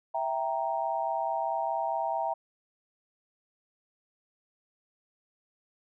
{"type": "chord", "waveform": "sine", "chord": "E diminished", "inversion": "none", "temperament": "equal", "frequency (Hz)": [659.3, 784, 932.3], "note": ["E5", "G5", "Bb5"], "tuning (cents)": [0, 0, 0], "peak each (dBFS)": -32, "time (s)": [0.14, 2.34], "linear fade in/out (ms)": 10, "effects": []}